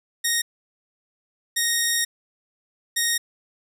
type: tone bursts at uneven times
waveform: 10% pulse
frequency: 1864.7 Hz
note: A#6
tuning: in tune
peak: -11 dBFS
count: 3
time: 0.24-0.42 / 1.56-2.05 / 2.96-3.18 s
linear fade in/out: 10 ms
effects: none